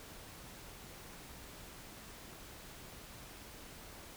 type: silence
effects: pink hiss -52 dBFS RMS until 4.16 s